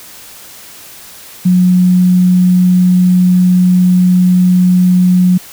sine tone, 181.4 Hz, F#3, 34 cents flat, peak -5 dBFS, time 1.45-5.38 s, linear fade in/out 10 ms, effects white hiss -34 dBFS RMS until 5.52 s

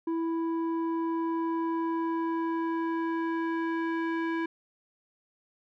square tone with low-pass filter sweep, 329.6 Hz, E4, in tune, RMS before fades -30 dBFS, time 0.07-4.46 s, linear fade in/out 5 ms, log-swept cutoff 720 to 1900 Hz, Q 1.8, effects none

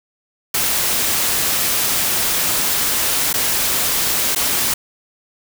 white noise with dropouts, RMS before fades -18 dBFS, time 0.54-4.74 s, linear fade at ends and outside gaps 5 ms, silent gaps 3.329-3.339 / 4.35-4.359 s, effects none

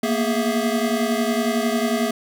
square tone cluster, 229.6 / 240.6 / 414.5 / 657 Hz, A#3 / B3 / G#4 / E5, -26 / -45 / -3 / -6 cents, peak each -24 / -25 / -27 / -27 dBFS, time 0.03-2.11 s, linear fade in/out 5 ms, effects none

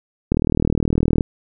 click train, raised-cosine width 3 ms, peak -4 dBFS, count 36, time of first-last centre 0.32-1.208 s, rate 39.4 Hz, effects none

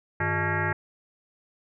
sine tone with frequency modulation, 867 Hz, A5, 26 cents flat, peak -23 dBFS, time 0.2-0.73 s, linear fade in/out 5 ms, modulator 256 Hz, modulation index 4.3, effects none

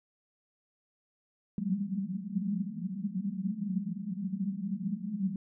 white band-pass noise, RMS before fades -34 dBFS, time 1.58-5.36 s, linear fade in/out 2 ms, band 180 to 210 Hz, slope 96 dB/octave, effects none

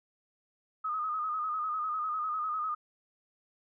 sine tone with vibrato, 1249 Hz, D#6, 6 cents sharp, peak -30 dBFS, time 0.84-2.75 s, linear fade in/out 10 ms, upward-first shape square, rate 10 Hz, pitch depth 45 cents each way, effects none

